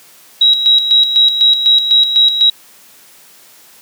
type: tone with tremolo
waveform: sine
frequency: 3854 Hz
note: B7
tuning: 43 cents flat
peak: -5 dBFS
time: 0.41-2.5 s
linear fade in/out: 5 ms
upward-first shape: square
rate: 4 Hz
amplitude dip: 60%
effects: white hiss -43 dBFS RMS until 3.81 s + high-pass 150 Hz 12 dB/octave